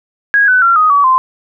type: tone with pitch steps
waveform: sine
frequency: 1648 / 1502.5 / 1369.9 / 1249 / 1138.7 / 1038.2 Hz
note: G#6 / F#6 / F6 / D#6 / C#6 / C6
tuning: -14 / +26 / -34 / +6 / +46 / -14 cents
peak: -6 dBFS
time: 0.34-1.18 s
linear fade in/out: 0 ms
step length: 140 ms
effects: none